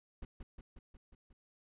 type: noise with echo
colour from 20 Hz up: brown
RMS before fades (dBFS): -43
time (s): 0.22-0.25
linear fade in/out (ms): 5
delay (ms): 180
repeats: 6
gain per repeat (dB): -3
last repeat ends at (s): 1.33
effects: resampled to 8000 Hz